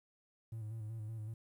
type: tone with vibrato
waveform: triangle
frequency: 110 Hz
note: A2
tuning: in tune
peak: -38 dBFS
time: 0.52-1.34 s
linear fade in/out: 5 ms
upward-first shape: square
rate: 5.3 Hz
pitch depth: 45 cents each way
effects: tanh soft clip ceiling -34 dBFS + 12-bit